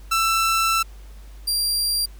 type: tone pair in turn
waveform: sawtooth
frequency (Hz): 1333 / 4750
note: E6 / D8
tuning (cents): +19 / +19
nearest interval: octave + minor seventh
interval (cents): 2200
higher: second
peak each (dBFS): -14 / -17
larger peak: first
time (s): 0.11-0.83 / 1.47-2.06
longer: first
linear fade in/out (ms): 10
effects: added 50 Hz sine -38 dBFS peak until 2.19 s + pink hiss -53 dBFS RMS until 2.19 s